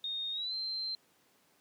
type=tone with pitch glide; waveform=sine; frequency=3696 to 4125 Hz; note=A#7 to C8; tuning=-16 to -25 cents; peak=-34 dBFS; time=0.04-0.95 s; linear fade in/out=2 ms; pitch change=+191 cents; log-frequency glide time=0.32-0.54 s; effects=pink hiss -68 dBFS RMS until 1.6 s + high-pass 200 Hz 12 dB/octave